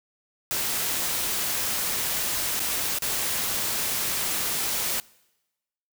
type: noise with dropouts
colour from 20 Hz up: white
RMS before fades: -27 dBFS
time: 0.51-5 s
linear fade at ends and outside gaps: 0 ms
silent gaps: 2.594-2.602 / 2.986-3.022 s
effects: noise-tail reverb RT60 1.0 s tail -24 dB re dry